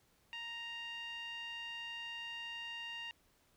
5% pulse tone with low-pass filter, 932.3 Hz, A#5, in tune, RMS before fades -45 dBFS, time 0.33-3.11 s, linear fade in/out 0 ms, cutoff 2500 Hz, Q 8.3, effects pink hiss -72 dBFS RMS until 3.56 s

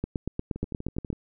two click trains, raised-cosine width 3 ms, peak -23 / -15 dBFS, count 8 / 10, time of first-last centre 0.56-1.129 / 0.04-1.103 s, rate 12.3 / 8.47 Hz, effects none

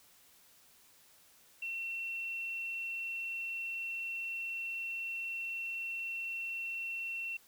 sine tone with quantisation, 2712 Hz, E7, 49 cents sharp, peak -36 dBFS, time 1.62-7.37 s, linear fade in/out 5 ms, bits 11, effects white hiss -63 dBFS RMS until 7.47 s

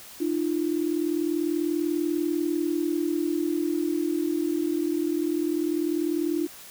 sine tone pair together, 302.4 / 342.6 Hz, D#4 / F4, -49 / -33 cents, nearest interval major second, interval 216 cents, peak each -26 dBFS, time 0.2-6.47 s, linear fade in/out 10 ms, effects white hiss -45 dBFS RMS until 6.7 s

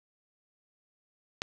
click, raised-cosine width 0.2 ms, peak -14 dBFS, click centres 1.419 s, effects none

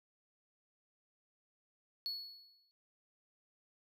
triangle tone with exponential decay, 4385 Hz, C#8, 20 cents flat, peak -34 dBFS, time 2.06-2.71 s, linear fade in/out 0 ms, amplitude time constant 140 ms, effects none

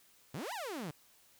sawtooth exponential two-way sweep, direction up then down, 116.54 to 1020 to 138.4 Hz, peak -35 dBFS, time 0.34-0.91 s, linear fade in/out 5 ms, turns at 0.53 s, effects white hiss -65 dBFS RMS until 1.39 s

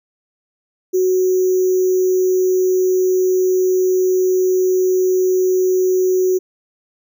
sine tone with sample-and-hold, 370 Hz, F#4, in tune, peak -12 dBFS, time 0.93-6.39 s, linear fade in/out 20 ms, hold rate 6300 Hz, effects none

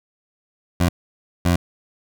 20% pulse tone bursts at uneven times, 87.31 Hz, F2, in tune, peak -10 dBFS, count 2, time 0.8-0.89 / 1.45-1.56 s, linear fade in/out 5 ms, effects none

